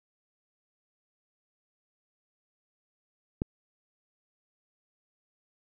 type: click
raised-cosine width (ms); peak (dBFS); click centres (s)
3; -15; 3.419
effects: none